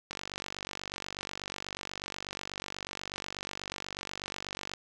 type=click train; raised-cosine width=0.2 ms; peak=-19 dBFS; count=224; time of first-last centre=0.11-4.737 s; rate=48.2 Hz; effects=none